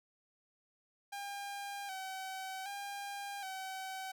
sawtooth tone with vibrato, 782 Hz, G5, 4 cents flat, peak -37 dBFS, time 1.12-4.12 s, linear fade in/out 10 ms, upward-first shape square, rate 0.65 Hz, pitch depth 47 cents each way, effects none

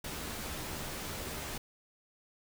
pink noise with comb filter, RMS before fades -40 dBFS, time 0.04-1.58 s, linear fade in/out 5 ms, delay 13 ms, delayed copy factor +0.5, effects none

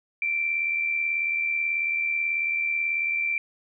sine tone with amplitude modulation, 2349 Hz, D7, in tune, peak -21 dBFS, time 0.22-3.38 s, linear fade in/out 2 ms, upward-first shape sine, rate 78.3 Hz, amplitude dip 45%, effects none

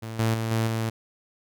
sawtooth tone with level steps, 112.4 Hz, A2, 37 cents sharp, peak -29 / -17 / -22 / -18 / -21 dBFS, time 0.02-0.9 s, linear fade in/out 10 ms, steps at 0.19 / 0.34 / 0.51 / 0.67 s, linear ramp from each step 5 ms, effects none

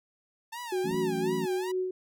sawtooth tone with vibrato, 879 Hz, A5, 2 cents flat, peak -33 dBFS, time 0.52-1.72 s, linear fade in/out 10 ms, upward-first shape sine, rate 2.7 Hz, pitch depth 190 cents each way
sine tone with tremolo, 370 Hz, F#4, in tune, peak -26 dBFS, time 0.72-1.91 s, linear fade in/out 5 ms, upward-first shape sine, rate 4 Hz, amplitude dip 45%
sine chord, F# minor seventh, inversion third, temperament equal, 164.81 / 185 / 220 / 277.2 Hz, E3 / F#3 / A3 / C#4, 0 / 0 / 0 / 0 cents, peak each -36 / -38 / -35 / -36 dBFS, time 0.84-1.46 s, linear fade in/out 10 ms
clicks, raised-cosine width 2 ms, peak -32 / -34 dBFS, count 2, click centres 0.912 / 0.945 s
effects none

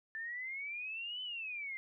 sine exponential two-way sweep, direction up then down, 1760 to 3043 to 2072 Hz, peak -39 dBFS, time 0.15-1.77 s, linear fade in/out 0 ms, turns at 1.22 s, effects none

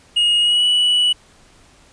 triangle tone with pitch glide, 2871 to 2948 Hz, F7 to F#7, +47 to -7 cents, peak -11 dBFS, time 0.16-1.13 s, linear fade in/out 10 ms, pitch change +46 cents, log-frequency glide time 0.4-0.65 s, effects pink hiss -50 dBFS RMS until 1.92 s + resampled to 22050 Hz

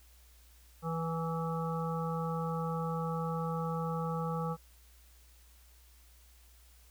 harmonic tone with a mistuned harmonic, 163.7 Hz, E3, 12 cents flat, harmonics 1 / 3 / 5 / 7 / 8, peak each -34 / -39 / -41 / -42 / -43 dBFS, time 0.82-4.57 s, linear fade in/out 50 ms, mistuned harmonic 5, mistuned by +26 cents, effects added 60 Hz sine -58 dBFS peak until 6.9 s + white hiss -64 dBFS RMS until 6.9 s

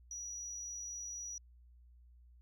sine tone with amplitude modulation, 5830 Hz, F#8, 26 cents flat, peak -39 dBFS, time 0.11-1.38 s, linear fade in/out 2 ms, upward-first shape sine, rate 104 Hz, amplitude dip 30%, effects tanh soft clip ceiling -38 dBFS + added 60 Hz sine -58 dBFS peak until 2.41 s

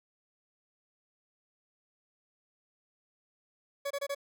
40% pulse tone bursts, 563 Hz, C#5, 27 cents sharp, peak -31 dBFS, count 4, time 3.85-4.149 s, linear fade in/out 10 ms, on 56 ms, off 25 ms, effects none

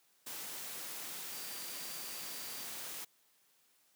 sine tone in noise, 4699 Hz, D8, in tune, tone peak -52 dBFS, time 1.32-2.66 s, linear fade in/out 10 ms, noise white, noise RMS -44 dBFS, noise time 0.26-3.05 s, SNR -11 dB, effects white hiss -71 dBFS RMS until 3.95 s + high-pass 150 Hz 12 dB/octave

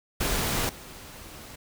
pink noise with level steps, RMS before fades -27 / -44 dBFS, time 0.2-1.56 s, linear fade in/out 10 ms, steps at 0.69 s, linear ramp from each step 2 ms, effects none

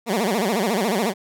15% pulse tone with vibrato, 210.1 Hz, G#3, 20 cents sharp, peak -13 dBFS, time 0.06-1.14 s, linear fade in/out 50 ms, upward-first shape sine, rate 14 Hz, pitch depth 230 cents each way, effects none

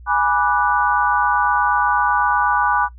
sine chord, G# half-diminished seventh, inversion none, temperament equal with one note detuned, 830.6 / 978.7 / 1174.7 / 1480 Hz, G#5 / B5 / D6 / F#6, 0 / -16 / 0 / 0 cents, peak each -20 dBFS, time 0.06-2.89 s, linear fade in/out 50 ms, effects noise-tail reverb RT60 0.1 s tail -19 dB re dry + added 60 Hz sine -37 dBFS peak until 2.98 s

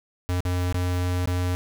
square tone with dropouts, 89.7 Hz, F2, 47 cents sharp, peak -23 dBFS, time 0.29-1.55 s, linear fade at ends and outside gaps 0 ms, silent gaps 0.405-0.452 / 0.725-0.744 / 1.257-1.274 s, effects none

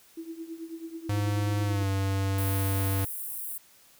sine tone with tremolo, 328.3 Hz, E4, 7 cents flat, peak -33 dBFS, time 0.17-1.83 s, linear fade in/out 5 ms, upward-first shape triangle, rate 9.2 Hz, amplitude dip 85%
square tone with pitch glide, 102.6 to 97.29 Hz, G#2 to G2, -21 to -13 cents, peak -26 dBFS, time 1.09-3.05 s, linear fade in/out 5 ms, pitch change -92 cents, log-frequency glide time 1.64-1.88 s
white high-pass noise, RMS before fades -36 dBFS, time 2.38-3.58 s, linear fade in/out 5 ms, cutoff 9000 Hz, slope 48 dB/octave
effects white hiss -58 dBFS RMS until 3.99 s

